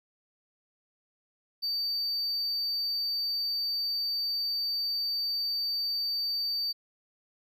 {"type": "tone", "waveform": "triangle", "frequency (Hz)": 4609, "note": "D8", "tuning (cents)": -33, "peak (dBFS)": -27, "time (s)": [1.62, 6.73], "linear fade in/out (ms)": 20, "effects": []}